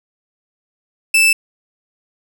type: tone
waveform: 40% pulse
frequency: 2641 Hz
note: E7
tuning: 3 cents sharp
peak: -8 dBFS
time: 1.14-1.33 s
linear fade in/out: 5 ms
effects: none